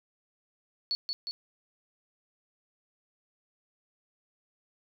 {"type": "tone with echo", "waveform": "sine", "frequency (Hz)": 4421, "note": "C#8", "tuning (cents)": -5, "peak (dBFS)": -27, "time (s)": [0.91, 0.95], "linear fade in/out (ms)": 0, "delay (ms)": 180, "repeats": 2, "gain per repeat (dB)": -3, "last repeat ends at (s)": 1.31, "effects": []}